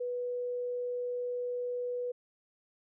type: tone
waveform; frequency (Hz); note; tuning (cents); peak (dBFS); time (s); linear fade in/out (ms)
sine; 491.1; B4; -10; -32; 0-2.12; 10
effects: none